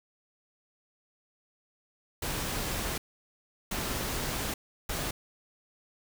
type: noise bursts at uneven times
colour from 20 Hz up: pink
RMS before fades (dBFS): -33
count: 3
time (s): 2.22-2.98 / 3.71-4.54 / 4.89-5.11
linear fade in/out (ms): 5
effects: none